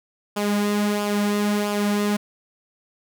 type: tone with flanger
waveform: sawtooth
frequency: 206.4 Hz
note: G#3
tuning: 10 cents flat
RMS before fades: -22 dBFS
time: 0.36-2.17 s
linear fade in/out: 10 ms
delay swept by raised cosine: 0.49 to 3.59 ms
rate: 1.5 Hz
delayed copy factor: -0.55
effects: none